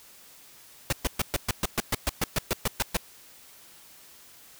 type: noise bursts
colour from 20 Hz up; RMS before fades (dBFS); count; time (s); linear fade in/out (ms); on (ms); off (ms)
pink; -25; 15; 0.9-2.97; 2; 26; 120
effects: white hiss -52 dBFS RMS until 4.59 s